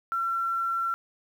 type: tone with quantisation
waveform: sine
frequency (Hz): 1356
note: E6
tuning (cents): +49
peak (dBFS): -25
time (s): 0.12-0.94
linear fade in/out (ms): 0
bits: 9
effects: none